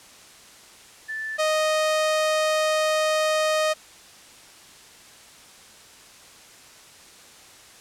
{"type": "tone pair in turn", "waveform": ["sine", "sawtooth"], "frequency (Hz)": [1758, 621.5], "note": ["A6", "D#5"], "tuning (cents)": [-2, -2], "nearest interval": "octave + tritone", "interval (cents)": 1800, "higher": "first", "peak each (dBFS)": [-28, -16], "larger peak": "second", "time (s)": [[1.08, 1.38], [1.38, 3.74]], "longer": "second", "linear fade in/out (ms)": 20, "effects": ["white hiss -48 dBFS RMS until 7.8 s", "low-pass 9000 Hz 12 dB/octave"]}